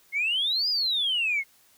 sine exponential two-way sweep, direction up then down, 2114 to 5030 to 2114 Hz, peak -22 dBFS, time 0.12-1.44 s, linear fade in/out 50 ms, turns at 0.69 s, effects tanh soft clip ceiling -18 dBFS + white hiss -60 dBFS RMS until 1.77 s

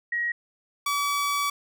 sine / sawtooth tone pair in turn, 1897 / 1144 Hz, A#6 / D6, +30 / -46 cents, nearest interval major sixth, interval 876 cents, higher first, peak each -24 / -20 dBFS, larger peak second, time 0.12-0.32 / 0.86-1.5 s, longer second, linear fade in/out 5 ms, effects none

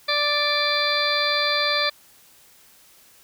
harmonic tone, 587.3 Hz, D5, in tune, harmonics 1 / 2 / 3 / 4 / 6 / 7 / 8, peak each -27 / -27 / -27 / -27 / -27 / -27 / -27 dBFS, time 0.08-1.9 s, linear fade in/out 10 ms, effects white hiss -53 dBFS RMS until 3.23 s

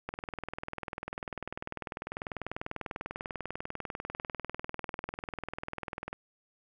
click train, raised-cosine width 0.5 ms, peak -21 dBFS, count 123, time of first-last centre 0.09-6.13 s, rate 20.2 Hz, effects none

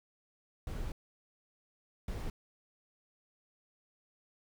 brown noise bursts at uneven times, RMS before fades -38 dBFS, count 2, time 0.67-0.92 / 2.08-2.3 s, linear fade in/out 2 ms, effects none

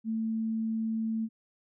sine tone, 222.8 Hz, A3, 22 cents sharp, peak -28 dBFS, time 0.04-1.29 s, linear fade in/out 50 ms, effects none

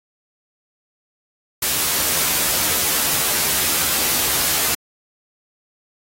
white noise with comb filter, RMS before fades -19 dBFS, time 1.62-4.75 s, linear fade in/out 5 ms, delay 13 ms, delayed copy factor +0.6, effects AAC 48 kbps

